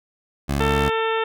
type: tone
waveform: 15% pulse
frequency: 70.4 Hz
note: C#2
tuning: 27 cents sharp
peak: -14 dBFS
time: 0.48-0.9 s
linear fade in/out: 20 ms
type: harmonic tone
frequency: 447.4 Hz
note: A4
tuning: 29 cents sharp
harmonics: 1 / 2 / 3 / 4 / 5 / 6 / 7 / 8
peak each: -22 / -26 / -27 / -30 / -36 / -32 / -37 / -36 dBFS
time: 0.6-1.24 s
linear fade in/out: 5 ms
effects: none